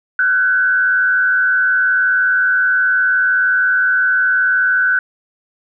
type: tone with frequency modulation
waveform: sine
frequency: 1509 Hz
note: F#6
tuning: 34 cents sharp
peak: -11 dBFS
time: 0.19-4.99 s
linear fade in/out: 2 ms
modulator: 99.2 Hz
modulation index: 0.69
effects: none